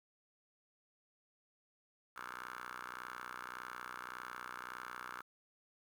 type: ring-modulated tone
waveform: 10% pulse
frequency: 61.74 Hz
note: B1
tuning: in tune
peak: -34 dBFS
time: 2.16-5.22 s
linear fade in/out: 5 ms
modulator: 1310 Hz
effects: 11-bit